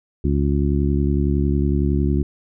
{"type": "harmonic tone", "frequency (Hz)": 70.9, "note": "C#2", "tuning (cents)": 40, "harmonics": [1, 2, 3, 4, 5], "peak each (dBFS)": [-19, -22, -24, -25, -26], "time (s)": [0.24, 2.23], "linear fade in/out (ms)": 5, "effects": []}